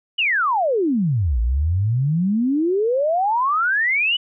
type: exponential two-way sweep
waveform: sine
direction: down then up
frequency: 3025 to 54.6 to 3025 Hz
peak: -16 dBFS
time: 0.18-4.17 s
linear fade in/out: 10 ms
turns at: 1.4 s
effects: none